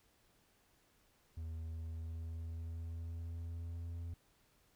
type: tone with pitch glide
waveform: triangle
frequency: 81 to 84.68 Hz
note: E2 to E2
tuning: -30 to +47 cents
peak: -39 dBFS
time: 1.37-4.14 s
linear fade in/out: 5 ms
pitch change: +77 cents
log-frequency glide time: 1.66-3.97 s
effects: pink hiss -72 dBFS RMS until 4.75 s